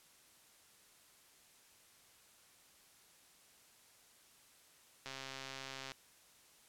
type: click train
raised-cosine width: 0.2 ms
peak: -28 dBFS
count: 116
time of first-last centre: 5.06-5.918 s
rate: 134 Hz
effects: white hiss -65 dBFS RMS until 6.68 s + low-pass 12000 Hz 12 dB/octave